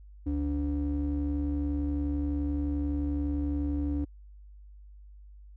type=ring-modulated tone; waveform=triangle; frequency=108.4 Hz; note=A2; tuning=25 cents flat; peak=-22 dBFS; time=0.26-4.05 s; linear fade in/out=10 ms; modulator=181 Hz; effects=added 50 Hz sine -47 dBFS peak until 5.56 s